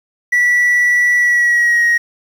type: tone with pitch glide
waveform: triangle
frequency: 1953 to 1885.4 Hz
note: B6 to A#6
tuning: -20 to +19 cents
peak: -7 dBFS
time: 0.32-1.98 s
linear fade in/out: 10 ms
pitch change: -61 cents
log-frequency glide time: 1.18-1.84 s
effects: tanh soft clip ceiling -4 dBFS + 7-bit